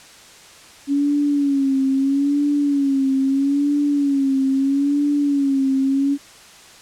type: tone with vibrato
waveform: sine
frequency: 278.6 Hz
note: C#4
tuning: 9 cents sharp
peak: -15 dBFS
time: 0.87-6.18 s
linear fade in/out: 50 ms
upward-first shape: sine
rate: 0.77 Hz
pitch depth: 70 cents each way
effects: white hiss -44 dBFS RMS until 6.81 s + low-pass 8000 Hz 12 dB/octave